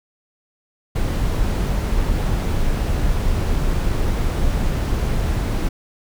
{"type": "noise", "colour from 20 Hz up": "brown", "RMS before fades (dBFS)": -19, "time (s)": [0.95, 5.69], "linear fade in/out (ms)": 10, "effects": []}